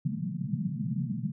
pink band-pass noise, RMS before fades -32 dBFS, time 0.05-1.32 s, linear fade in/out 5 ms, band 120 to 230 Hz, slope 96 dB/octave, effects none

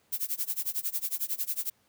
violet noise with tremolo, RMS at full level -29 dBFS, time 0.12-1.7 s, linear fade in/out 10 ms, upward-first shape sine, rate 11 Hz, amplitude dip 95%, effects pink hiss -68 dBFS RMS until 1.88 s + high-pass 100 Hz 12 dB/octave

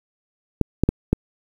clicks, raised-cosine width 3 ms, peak -3 dBFS, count 4, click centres 0.613 / 0.836 / 0.89 / 1.13 s, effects 7-bit

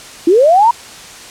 sine linear sweep, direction up, 313.3 to 970 Hz, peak -5 dBFS, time 0.27-0.71 s, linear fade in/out 5 ms, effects white hiss -33 dBFS RMS until 1.3 s + low-pass 8000 Hz 12 dB/octave

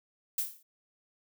violet noise with exponential decay, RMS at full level -27 dBFS, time 0.38-0.63 s, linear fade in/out 5 ms, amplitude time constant 54 ms, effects none

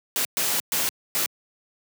white noise bursts at uneven times, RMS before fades -24 dBFS, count 4, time 0.16-0.25 / 0.37-0.6 / 0.72-0.89 / 1.15-1.26 s, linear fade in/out 0 ms, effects high-pass 150 Hz 12 dB/octave

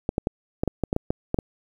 clicks, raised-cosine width 2 ms, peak -9 dBFS, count 11, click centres 0.091 / 0.181 / 0.271 / 0.635 / 0.677 / 0.837 / 0.929 / 0.964 / 1.105 / 1.344 / 1.388 s, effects 8-bit

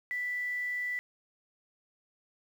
sine tone with quantisation, 1975.5 Hz, B6, in tune, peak -31 dBFS, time 0.11-0.99 s, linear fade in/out 0 ms, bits 9, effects none

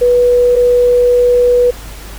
sine tone pair in turn, 489.4 / 489.4 Hz, B4 / B4, -16 / -16 cents, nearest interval unison, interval 0 cents, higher neither, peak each -6 dBFS, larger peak neither, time 0.01-0.56 / 0.56-1.71 s, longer second, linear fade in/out 10 ms, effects added 50 Hz sine -28 dBFS peak until 2.18 s + pink hiss -33 dBFS RMS until 2.18 s

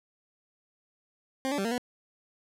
20% pulse tone with pitch steps, 265.2 / 288.2 / 195.3 / 230.2 / 245.9 Hz, C4 / D4 / G3 / A#3 / B3, +23 / -33 / -6 / -22 / -7 cents, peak -23 dBFS, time 1.45-1.78 s, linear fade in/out 0 ms, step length 66 ms, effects low-pass 12000 Hz 12 dB/octave

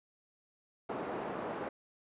pink band-pass noise, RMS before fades -39 dBFS, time 0.89-1.69 s, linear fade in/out 5 ms, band 290 to 1000 Hz, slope 12 dB/octave, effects resampled to 8000 Hz

